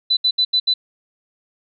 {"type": "tone bursts at uneven times", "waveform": "sine", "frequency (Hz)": 3998, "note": "B7", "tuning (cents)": 20, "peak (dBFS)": -13, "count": 5, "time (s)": [[0.1, 0.17], [0.24, 0.31], [0.38, 0.45], [0.53, 0.6], [0.67, 0.74]], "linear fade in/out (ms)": 10, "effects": []}